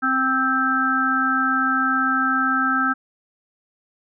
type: harmonic tone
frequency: 262.2 Hz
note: C4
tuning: 4 cents sharp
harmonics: 1 / 3 / 5 / 6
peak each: -24 / -31 / -20 / -22 dBFS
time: 0.02-2.94 s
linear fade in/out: 20 ms
effects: none